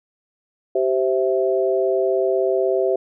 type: chord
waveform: sine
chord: C major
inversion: second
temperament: equal with one note detuned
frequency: 386.8 / 523.3 / 659.3 Hz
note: G4 / C5 / E5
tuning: -23 / 0 / 0 cents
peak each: -19 / -22 / -22 dBFS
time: 0.75-2.96 s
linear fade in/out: 5 ms
effects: none

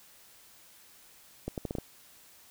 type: accelerating click train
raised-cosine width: 2 ms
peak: -20 dBFS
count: 6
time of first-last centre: 1.48-1.785 s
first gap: 98 ms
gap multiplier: 0.76
effects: white hiss -57 dBFS RMS until 2.5 s

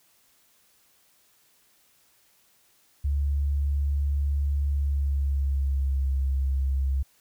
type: tone with pitch glide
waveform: sine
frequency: 71 to 67.33 Hz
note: C#2 to C#2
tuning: +42 to -50 cents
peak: -22 dBFS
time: 3.04-7.03 s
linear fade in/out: 10 ms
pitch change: -92 cents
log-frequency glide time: 4.69-6.08 s
effects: white hiss -63 dBFS RMS until 7.2 s

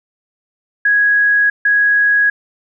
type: tone pair in turn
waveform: sine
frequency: 1661.2 / 1661.2 Hz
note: G#6 / G#6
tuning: 0 / 0 cents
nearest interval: unison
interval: 0 cents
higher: neither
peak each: -9 dBFS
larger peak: neither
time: 0.85-1.5 / 1.65-2.3 s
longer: neither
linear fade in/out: 5 ms
effects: none

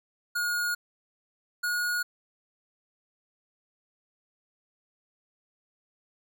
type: tone pair in turn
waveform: square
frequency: 1437 / 1445.3 Hz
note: F6 / F#6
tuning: +49 / -41 cents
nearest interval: unison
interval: 10 cents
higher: second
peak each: -27 dBFS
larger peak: neither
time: 0.35-0.75 / 1.63-2.03 s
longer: neither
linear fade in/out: 10 ms
effects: none

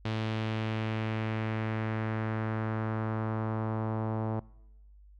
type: tone with low-pass filter sweep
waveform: sawtooth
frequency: 110 Hz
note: A2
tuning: in tune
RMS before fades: -32 dBFS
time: 0.05-4.4 s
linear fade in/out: 5 ms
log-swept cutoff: 3600 to 870 Hz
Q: 1.6
effects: noise-tail reverb RT60 1.0 s tail -25 dB re dry + added 50 Hz sine -52 dBFS peak until 5.19 s

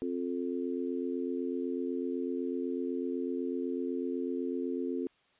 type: harmonic tone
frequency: 88 Hz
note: F2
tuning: 14 cents sharp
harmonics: 3 / 4 / 5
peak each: -34 / -36 / -38 dBFS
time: 0.02-5.07 s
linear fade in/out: 0 ms
effects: white hiss -68 dBFS RMS until 5.39 s + resampled to 8000 Hz

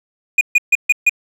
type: tone bursts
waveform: triangle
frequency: 2453 Hz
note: D#7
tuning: 25 cents flat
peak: -6 dBFS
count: 5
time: 0.38-1.095 s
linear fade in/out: 5 ms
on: 31 ms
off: 140 ms
effects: none

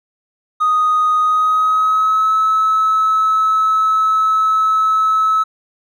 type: tone with pitch glide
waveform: triangle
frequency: 1244.5 to 1296.6 Hz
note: D#6 to E6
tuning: 0 to -29 cents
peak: -8 dBFS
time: 0.6-5.44 s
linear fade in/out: 20 ms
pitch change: +71 cents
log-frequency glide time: 1.2-2.33 s
effects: tanh soft clip ceiling -8 dBFS

